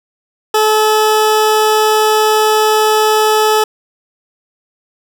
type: tone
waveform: 20% pulse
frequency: 431.2 Hz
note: A4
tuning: 35 cents flat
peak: -4 dBFS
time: 0.54-3.64 s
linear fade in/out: 5 ms
effects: none